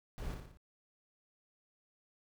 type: noise with echo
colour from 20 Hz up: brown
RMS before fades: -40 dBFS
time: 0.18-0.34 s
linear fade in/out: 0 ms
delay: 58 ms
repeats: 4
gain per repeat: -5 dB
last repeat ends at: 0.572 s
effects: none